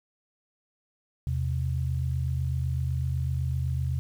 sine tone pair together, 80.9 / 128.83 Hz, E2 / C3, -32 / -26 cents, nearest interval minor sixth, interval 806 cents, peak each -28 dBFS, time 1.27-3.99 s, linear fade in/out 0 ms, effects 9-bit

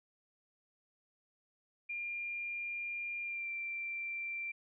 sine tone with pitch glide, 2400 to 2356 Hz, D7 to D7, +37 to +5 cents, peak -37 dBFS, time 1.89-4.52 s, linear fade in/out 10 ms, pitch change -32 cents, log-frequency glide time 3.23-3.49 s, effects none

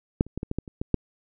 clicks, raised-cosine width 3 ms, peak -6 / -28 / -17 / -17 / -15 / -14 / -27 / -15 / -7 dBFS, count 9, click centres 0.209 / 0.266 / 0.376 / 0.431 / 0.514 / 0.586 / 0.678 / 0.815 / 0.943 s, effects none

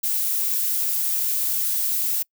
violet noise, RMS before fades -23 dBFS, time 0.03-2.23 s, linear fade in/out 10 ms, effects noise-tail reverb RT60 0.1 s tail -26 dB re dry

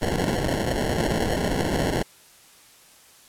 white noise with sample-and-hold, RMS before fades -24 dBFS, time 0.01-2.03 s, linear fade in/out 10 ms, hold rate 1225 Hz, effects white hiss -52 dBFS RMS until 3.28 s + low-pass 12000 Hz 12 dB/octave

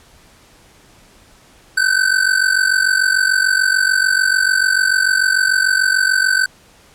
square ring-modulated tone, 1529 Hz, G6, 44 cents flat, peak -10 dBFS, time 1.77-6.46 s, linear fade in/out 5 ms, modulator 23.4 Hz, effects pink hiss -48 dBFS RMS until 6.94 s + low-pass 11000 Hz 12 dB/octave

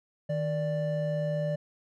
triangle tone pair together, 155.8 / 588.2 Hz, D#3 / D5, +3 / +3 cents, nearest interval octave + major seventh, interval 2300 cents, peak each -28 dBFS, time 0.29-1.56 s, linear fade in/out 10 ms, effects none

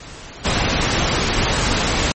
pink noise with level steps, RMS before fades -36 / -18 dBFS, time 0-2.12 s, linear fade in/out 5 ms, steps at 0.44 s, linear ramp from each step 20 ms, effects MP3 32 kbps

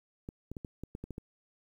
clicks, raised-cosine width 3 ms, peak -27 dBFS, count 9, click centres 0.289 / 0.516 / 0.568 / 0.648 / 0.836 / 0.951 / 1.04 / 1.107 / 1.181 s, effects 10-bit

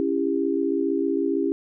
sine chord, C# diminished, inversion none, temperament just, 277.2 / 332.6 / 399.1 Hz, C#4 / E4 / G4, 0 / +16 / +31 cents, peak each -25 dBFS, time 0-1.52 s, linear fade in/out 0 ms, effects none

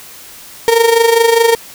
35% pulse tone with amplitude modulation, 460.9 Hz, A#4, 20 cents flat, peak -3 dBFS, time 0.68-1.55 s, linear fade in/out 0 ms, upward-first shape sine, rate 24.9 Hz, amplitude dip 65%, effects white hiss -35 dBFS RMS until 1.74 s

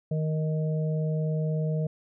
harmonic tone, 156.1 Hz, D#3, 6 cents sharp, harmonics 1 / 3 / 4, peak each -25 / -35 / -37 dBFS, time 0.11-1.87 s, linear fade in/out 5 ms, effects none

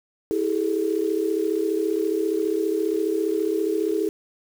sine tone cluster, 326.6 / 398.3 / 433.1 Hz, E4 / G4 / A4, -16 / +28 / -27 cents, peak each -25 dBFS, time 0.31-4.09 s, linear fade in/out 0 ms, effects 7-bit

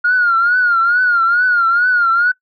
sine tone with vibrato, 1421 Hz, F6, 30 cents sharp, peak -9 dBFS, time 0.04-2.32 s, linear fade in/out 10 ms, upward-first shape triangle, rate 2.3 Hz, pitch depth 110 cents each way, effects noise-tail reverb RT60 0.1 s tail -22 dB re dry + tanh soft clip ceiling -5 dBFS

